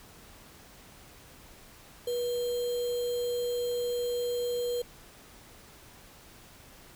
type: tone with sample-and-hold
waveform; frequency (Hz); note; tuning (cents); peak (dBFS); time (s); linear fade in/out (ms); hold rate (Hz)
sine; 483.8; B4; -36; -28; 2.07-4.82; 5; 3675
effects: pink hiss -53 dBFS RMS until 6.95 s